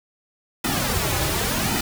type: noise with flanger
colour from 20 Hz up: pink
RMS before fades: -23 dBFS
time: 0.64-1.81 s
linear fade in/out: 5 ms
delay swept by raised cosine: 1.8 to 4.4 ms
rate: 0.9 Hz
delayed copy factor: -0.75
effects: none